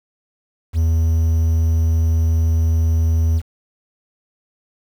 triangle tone, 81.3 Hz, E2, 23 cents flat, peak -11 dBFS, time 0.73-3.42 s, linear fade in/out 50 ms, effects 7-bit

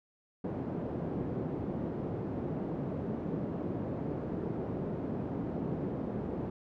pink band-pass noise, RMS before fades -36 dBFS, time 0.44-6.5 s, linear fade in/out 5 ms, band 150 to 420 Hz, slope 12 dB/octave, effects none

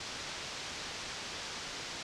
white low-pass noise, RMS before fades -42 dBFS, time 0-2.03 s, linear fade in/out 5 ms, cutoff 6000 Hz, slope 24 dB/octave, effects low-pass 10000 Hz 12 dB/octave

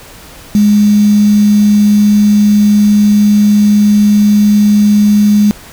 sine tone with quantisation, 207.7 Hz, G#3, in tune, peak -4 dBFS, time 0.55-5.51 s, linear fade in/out 0 ms, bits 4, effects pink hiss -34 dBFS RMS until 5.72 s

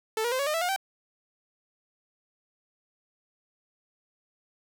sawtooth tone with pitch steps, 440 / 477.1 / 517.2 / 560.8 / 608 / 659.3 / 714.8 / 775 Hz, A4 / A#4 / C5 / C#5 / D#5 / E5 / F5 / G5, 0 / +40 / -20 / +20 / -40 / 0 / +40 / -20 cents, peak -22 dBFS, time 0.17-0.762 s, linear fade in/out 2 ms, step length 74 ms, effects none

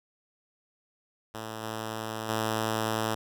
5% pulse tone with level steps, 110.4 Hz, A2, 6 cents sharp, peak -25 / -22 / -16 dBFS, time 1.34-3.15 s, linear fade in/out 10 ms, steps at 1.63 / 2.29 s, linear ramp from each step 2 ms, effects none

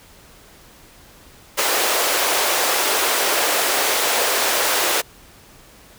pink high-pass noise, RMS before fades -19 dBFS, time 1.57-5.02 s, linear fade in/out 20 ms, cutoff 410 Hz, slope 24 dB/octave, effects pink hiss -47 dBFS RMS until 5.98 s

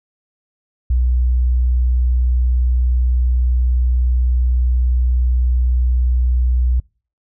sine tone, 61.74 Hz, B1, in tune, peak -12 dBFS, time 0.9-6.8 s, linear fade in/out 5 ms, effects noise-tail reverb RT60 0.4 s tail -26 dB re dry

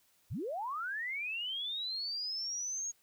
sine linear sweep, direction up, 57.6 to 6645 Hz, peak -35 dBFS, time 0.3-2.92 s, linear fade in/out 20 ms, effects white hiss -70 dBFS RMS until 3.02 s

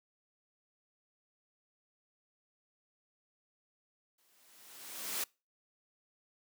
white noise with exponential growth, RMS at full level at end -34 dBFS, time 4.18-5.24 s, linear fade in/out 5 ms, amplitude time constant 230 ms, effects noise-tail reverb RT60 0.3 s tail -26 dB re dry + high-pass 200 Hz 12 dB/octave

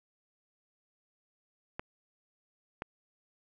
clicks, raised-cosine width 0.5 ms, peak -21 dBFS, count 2, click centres 1.795 / 2.821 s, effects none

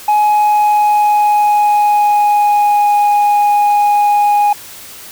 sine tone with pitch glide, 840 to 825.6 Hz, G#5 to G#5, +19 to -10 cents, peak -5 dBFS, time 0.08-4.53 s, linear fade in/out 5 ms, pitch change -29 cents, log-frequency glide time 0.21-2.96 s, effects tanh soft clip ceiling -7 dBFS + white hiss -33 dBFS RMS until 5.11 s

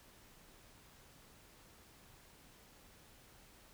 silence, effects pink hiss -62 dBFS RMS until 3.73 s

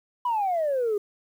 sine exponential sweep, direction down, 1005 to 400.3 Hz, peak -21 dBFS, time 0.25-0.98 s, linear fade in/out 5 ms, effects tanh soft clip ceiling -19 dBFS + 9-bit

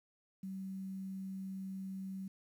sine tone with quantisation, 191.3 Hz, G3, 42 cents flat, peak -40 dBFS, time 0.43-2.28 s, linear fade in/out 5 ms, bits 11, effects none

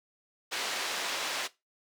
white band-pass noise, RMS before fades -34 dBFS, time 0.51-1.48 s, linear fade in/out 20 ms, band 390 to 4400 Hz, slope 12 dB/octave, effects noise-tail reverb RT60 0.2 s tail -17 dB re dry

